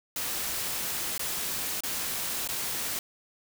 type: noise with dropouts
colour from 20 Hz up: white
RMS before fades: -32 dBFS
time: 0.16-2.99 s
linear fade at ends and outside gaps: 2 ms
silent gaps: 1.179-1.194 / 1.806-1.835 / 2.476-2.488 s
effects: none